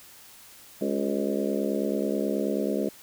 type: harmonic tone with a mistuned harmonic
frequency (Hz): 69.3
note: C#2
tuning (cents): 0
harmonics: 3 / 4 / 5 / 6 / 7 / 8 / 9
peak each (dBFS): -30 / -31 / -32 / -33 / -33 / -34 / -35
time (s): 0.81-2.89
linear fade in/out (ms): 5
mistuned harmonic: 5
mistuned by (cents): +53
effects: white hiss -50 dBFS RMS until 3.02 s